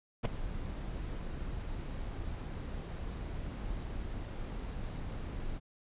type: noise with ADSR envelope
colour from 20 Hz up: brown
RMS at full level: -23 dBFS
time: 0.23-5.6 s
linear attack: 23 ms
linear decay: 10 ms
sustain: -16 dB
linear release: 36 ms
effects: resampled to 8000 Hz